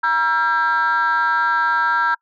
sine tone cluster, 950 / 1351 / 1600 Hz, A#5 / E6 / G6, +33 / +42 / +35 cents, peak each -18 dBFS, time 0.03-2.15 s, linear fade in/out 10 ms, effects noise-tail reverb RT60 0.1 s tail -26 dB re dry + tanh soft clip ceiling -10 dBFS

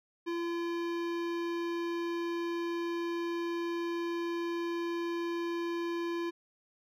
sine tone with hard clipping, 340.8 Hz, F4, 42 cents flat, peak -34 dBFS, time 0.26-6.31 s, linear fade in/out 20 ms, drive 18 dB, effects none

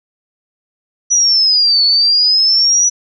sine exponential two-way sweep, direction down then up, 5920 to 4413 to 5920 Hz, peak -8 dBFS, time 1.1-2.9 s, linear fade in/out 20 ms, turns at 1.84 s, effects none

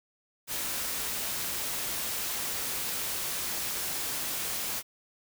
white noise, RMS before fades -33 dBFS, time 0.47-4.83 s, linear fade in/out 50 ms, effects none

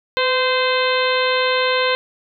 harmonic tone with a mistuned harmonic, 517 Hz, C5, 21 cents flat, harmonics 1 / 2 / 3 / 4 / 5 / 6 / 7 / 8, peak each -19 / -22 / -24 / -25 / -26 / -27 / -27 / -28 dBFS, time 0.17-1.95 s, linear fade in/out 0 ms, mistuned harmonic 1, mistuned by -33 cents, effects none

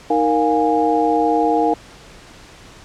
sine tone cluster, 311.4 / 466.5 / 705 / 824 Hz, D#4 / A#4 / F5 / G#5, +2 / +1 / +16 / -14 cents, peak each -19 dBFS, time 0.1-1.74 s, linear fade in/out 5 ms, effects pink hiss -42 dBFS RMS until 2.84 s + low-pass 7000 Hz 12 dB/octave

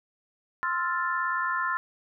sine chord, F major seventh, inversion second, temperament equal, 1046.5 / 1318.5 / 1396.9 / 1760 Hz, C6 / E6 / F6 / A6, 0 / 0 / 0 / 0 cents, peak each -29 / -34 / -31 / -31 dBFS, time 0.63-1.77 s, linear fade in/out 0 ms, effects none

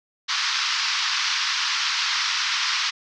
white band-pass noise, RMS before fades -24 dBFS, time 0.28-2.91 s, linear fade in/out 20 ms, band 990 to 5600 Hz, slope 48 dB/octave, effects none

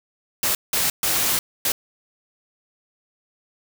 white noise bursts at uneven times, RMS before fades -21 dBFS, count 4, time 0.43-0.55 / 0.73-0.9 / 1.03-1.39 / 1.65-1.72 s, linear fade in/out 2 ms, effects none

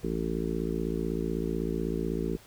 harmonic tone, 56 Hz, A1, 31 cents sharp, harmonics 1 / 3 / 4 / 5 / 6 / 7 / 8, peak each -36 / -34 / -36 / -37 / -36 / -35 / -38 dBFS, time 0.03-2.37 s, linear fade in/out 10 ms, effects pink hiss -54 dBFS RMS until 2.46 s

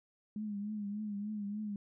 sine tone with vibrato, 207.7 Hz, G#3, in tune, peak -36 dBFS, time 0.36-1.76 s, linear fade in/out 2 ms, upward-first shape triangle, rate 3.4 Hz, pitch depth 71 cents each way, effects none

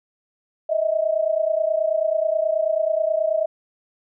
sine tone pair together, 622.3 / 651.6 Hz, D#5 / E5, 0 / -20 cents, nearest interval minor second, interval 80 cents, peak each -21 dBFS, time 0.69-3.46 s, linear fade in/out 10 ms, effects none

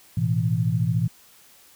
sine chord, A suspended second, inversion none, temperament just, 110 / 123.75 / 165 Hz, A2 / B2 / E3, 0 / +4 / +2 cents, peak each -24 dBFS, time 0.17-1.08 s, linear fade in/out 5 ms, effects white hiss -53 dBFS RMS until 1.75 s

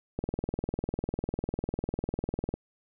click train, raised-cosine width 2 ms, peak -17 dBFS, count 48, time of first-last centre 0.19-2.54 s, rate 20 Hz, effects none

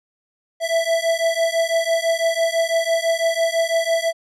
square beating tone pair, 659.3 / 665.3 Hz, E5 / E5, 0 / +16 cents, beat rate 6 Hz, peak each -21 dBFS, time 0.6-4.13 s, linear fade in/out 50 ms, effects low-pass 10000 Hz 12 dB/octave

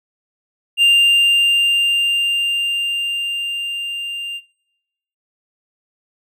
triangle tone with level ramp, 2794 Hz, F7, in tune, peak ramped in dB -7 to -23 dBFS, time 0.77-4.41 s, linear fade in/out 50 ms, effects noise-tail reverb RT60 0.9 s tail -22 dB re dry

